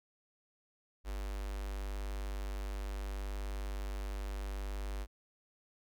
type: tone with notch filter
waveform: square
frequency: 49.64 Hz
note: G1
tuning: 22 cents sharp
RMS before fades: -39 dBFS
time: 1.04-5.07 s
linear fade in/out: 50 ms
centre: 160 Hz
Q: 0.74
effects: none